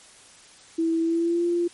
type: tone with pitch glide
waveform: sine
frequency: 328.3 to 345.6 Hz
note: E4 to F4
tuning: -7 to -18 cents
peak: -20 dBFS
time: 0.78-1.68 s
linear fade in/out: 10 ms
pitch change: +89 cents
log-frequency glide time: 1.02-1.45 s
effects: white hiss -50 dBFS RMS until 1.73 s + MP3 48 kbps